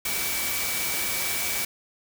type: tone in noise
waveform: sine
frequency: 2292 Hz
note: D7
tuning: 43 cents flat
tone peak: -33 dBFS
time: 0.05-1.65 s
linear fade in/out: 5 ms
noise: white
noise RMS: -28 dBFS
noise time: 0.05-1.65 s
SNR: -8 dB
effects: none